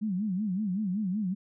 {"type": "tone with vibrato", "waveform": "sine", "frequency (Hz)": 197.9, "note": "G3", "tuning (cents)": 17, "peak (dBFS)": -27, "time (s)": [0.01, 1.35], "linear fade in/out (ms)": 20, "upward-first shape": "sine", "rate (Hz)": 5.3, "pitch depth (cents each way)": 180, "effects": []}